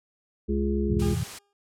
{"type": "harmonic tone", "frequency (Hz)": 69.3, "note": "C#2", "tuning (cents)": 0, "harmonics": [1, 3, 5, 6], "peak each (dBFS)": [-27, -27, -30, -31], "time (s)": [0.48, 1.15], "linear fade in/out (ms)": 20}
{"type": "chord", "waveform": "sine", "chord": "F major seventh", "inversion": "none", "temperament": "equal", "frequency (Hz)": [87.31, 110, 130.81, 164.81], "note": ["F2", "A2", "C3", "E3"], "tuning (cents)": [0, 0, 0, 0], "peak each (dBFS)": -31, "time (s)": [0.88, 1.24], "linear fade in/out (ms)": 10}
{"type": "noise", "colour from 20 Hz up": "white", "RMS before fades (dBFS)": -39, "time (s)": [0.99, 1.39], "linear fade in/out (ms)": 10}
{"type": "tone with exponential decay", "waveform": "20% pulse", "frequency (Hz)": 404.4, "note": "G#4", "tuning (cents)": -46, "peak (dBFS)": -29, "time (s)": [1.02, 1.53], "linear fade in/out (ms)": 1, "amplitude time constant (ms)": 110}
{"effects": ["low-pass 10000 Hz 12 dB/octave"]}